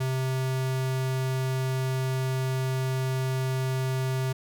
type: tone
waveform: square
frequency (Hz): 130.81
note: C3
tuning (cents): 0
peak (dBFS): -26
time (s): 0-4.33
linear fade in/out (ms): 10
effects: none